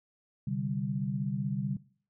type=chord; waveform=sine; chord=C suspended second; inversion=none; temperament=equal; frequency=130.81 / 146.83 / 196 Hz; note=C3 / D3 / G3; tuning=0 / 0 / 0 cents; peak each=-34 dBFS; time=0.47-1.77 s; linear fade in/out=5 ms; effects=noise-tail reverb RT60 0.5 s tail -20 dB re dry